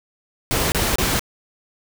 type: noise bursts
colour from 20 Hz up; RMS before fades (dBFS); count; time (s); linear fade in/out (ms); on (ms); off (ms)
pink; -20; 3; 0.51-1.194; 0; 210; 27
effects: none